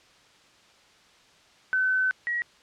sine tone pair in turn, 1519 / 1910.3 Hz, F#6 / A#6, +45 / +42 cents, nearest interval major third, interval 397 cents, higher second, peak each -21 / -25 dBFS, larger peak first, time 1.73-2.11 / 2.27-2.42 s, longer first, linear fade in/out 0 ms, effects white hiss -57 dBFS RMS until 2.62 s + low-pass 5000 Hz 12 dB/octave

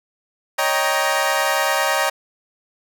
20% pulse chord, Eb dominant seventh, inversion third, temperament equal with one note detuned, 554.4 / 622.3 / 784 / 938.3 Hz, Db5 / Eb5 / G5 / Bb5, 0 / 0 / 0 / +11 cents, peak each -18 dBFS, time 0.58-2.1 s, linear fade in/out 10 ms, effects none

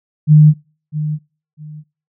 sine tone with echo, 152.1 Hz, D#3, 39 cents flat, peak -3 dBFS, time 0.27-0.54 s, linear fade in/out 50 ms, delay 650 ms, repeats 2, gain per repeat -13 dB, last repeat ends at 1.84 s, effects noise-tail reverb RT60 0.4 s tail -25 dB re dry

